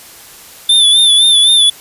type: tone with vibrato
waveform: square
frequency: 3520 Hz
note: A7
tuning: in tune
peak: -6 dBFS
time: 0.69-1.7 s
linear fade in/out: 5 ms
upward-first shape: sine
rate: 3.9 Hz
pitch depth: 54 cents each way
effects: white hiss -36 dBFS RMS until 1.8 s + resampled to 32000 Hz